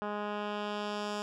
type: tone with low-pass filter sweep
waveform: 10% pulse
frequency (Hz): 207.7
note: G#3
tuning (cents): 0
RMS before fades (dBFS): -36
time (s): 0.02-1.22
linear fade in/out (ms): 0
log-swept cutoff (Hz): 1600 to 6700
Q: 1.1
effects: none